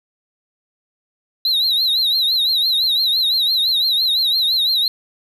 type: tone with vibrato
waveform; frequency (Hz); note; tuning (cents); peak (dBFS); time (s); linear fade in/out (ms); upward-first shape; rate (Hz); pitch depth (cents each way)
triangle; 3951; B7; 0; -13; 1.45-4.88; 2; triangle; 5.9; 140
effects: none